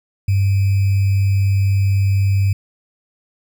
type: tone with sample-and-hold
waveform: sine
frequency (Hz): 98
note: G2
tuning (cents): 0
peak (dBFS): -12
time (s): 0.28-2.53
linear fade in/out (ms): 5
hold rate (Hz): 2450
effects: none